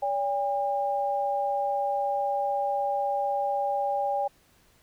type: tone pair together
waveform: sine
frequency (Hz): 570 / 806.1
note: C#5 / G5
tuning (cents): +48 / +48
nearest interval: tritone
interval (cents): 600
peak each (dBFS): -29 / -26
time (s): 0.02-4.28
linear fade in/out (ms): 10
effects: pink hiss -62 dBFS RMS until 4.82 s